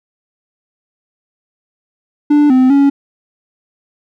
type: tone with pitch steps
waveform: triangle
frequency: 294.2 / 257.5 / 279.8 Hz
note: D4 / C4 / C#4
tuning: +3 / -28 / +16 cents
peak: -4 dBFS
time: 2.3-2.9 s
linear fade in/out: 10 ms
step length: 200 ms
effects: none